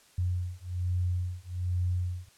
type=beating tone pair; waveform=sine; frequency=89.1 / 90.3 Hz; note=F2 / F#2; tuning=+35 / -42 cents; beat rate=1.2 Hz; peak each=-31 dBFS; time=0.18-2.29 s; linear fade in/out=5 ms; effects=white hiss -60 dBFS RMS until 2.37 s + low-pass 10000 Hz 12 dB/octave